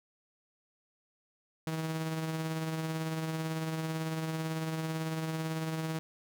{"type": "tone with tremolo", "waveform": "sawtooth", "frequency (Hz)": 160, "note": "D#3", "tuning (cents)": 49, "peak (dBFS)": -27, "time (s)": [1.67, 5.99], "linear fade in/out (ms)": 0, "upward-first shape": "triangle", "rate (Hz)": 18, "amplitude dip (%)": 40, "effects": []}